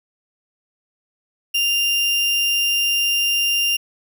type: tone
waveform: 35% pulse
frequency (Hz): 2794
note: F7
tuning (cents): 0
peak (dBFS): -15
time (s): 1.54-3.77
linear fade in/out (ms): 10
effects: none